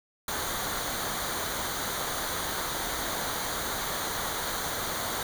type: noise with comb filter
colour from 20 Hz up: pink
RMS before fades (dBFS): -32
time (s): 0.28-5.23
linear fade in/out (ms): 2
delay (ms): 0.38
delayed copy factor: -0.65
effects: none